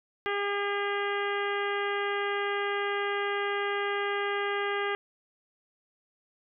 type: harmonic tone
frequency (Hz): 404.4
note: G#4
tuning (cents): -46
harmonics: 1 / 2 / 3 / 4 / 5 / 6 / 7 / 8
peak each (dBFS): -31 / -36 / -35 / -35 / -36 / -44 / -42 / -45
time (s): 0.26-4.95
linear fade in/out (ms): 0
effects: none